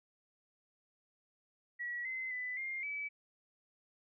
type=tone with pitch steps; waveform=sine; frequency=1928 / 2055 / 1998 / 2116 / 2295 Hz; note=B6 / C7 / B6 / C7 / D7; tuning=-42 / -32 / +20 / +19 / -40 cents; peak=-37 dBFS; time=1.79-3.09 s; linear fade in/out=20 ms; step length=260 ms; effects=none